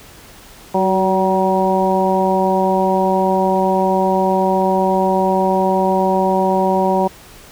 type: harmonic tone with a mistuned harmonic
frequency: 189.9 Hz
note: F#3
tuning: 45 cents sharp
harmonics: 1 / 2 / 3 / 4 / 5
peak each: -19 / -19 / -19 / -19 / -19 dBFS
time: 0.74-7.08 s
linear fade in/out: 10 ms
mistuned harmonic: 2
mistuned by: -27 cents
effects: pink hiss -41 dBFS RMS until 7.51 s